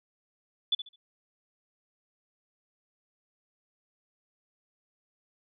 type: tone with echo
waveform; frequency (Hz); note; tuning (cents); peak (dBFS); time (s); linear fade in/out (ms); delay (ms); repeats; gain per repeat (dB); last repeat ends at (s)
sine; 3467; A7; -26; -22; 0.72-0.75; 5; 70; 3; -12; 0.96
effects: none